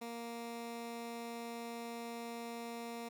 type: tone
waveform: 15% pulse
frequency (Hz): 233.7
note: A#3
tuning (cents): +5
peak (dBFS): -36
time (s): 0.01-3.09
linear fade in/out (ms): 10
effects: none